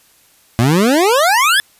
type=exponential sweep; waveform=25% pulse; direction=up; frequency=110.9 to 1758 Hz; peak=-6 dBFS; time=0.59-1.6 s; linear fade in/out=0 ms; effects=white hiss -51 dBFS RMS until 1.79 s + resampled to 32000 Hz